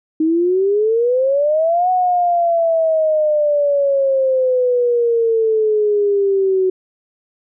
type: exponential two-way sweep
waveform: sine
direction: up then down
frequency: 311.1 to 740 to 371.6 Hz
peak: -12 dBFS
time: 0.2-6.7 s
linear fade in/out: 5 ms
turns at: 1.9 s
effects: none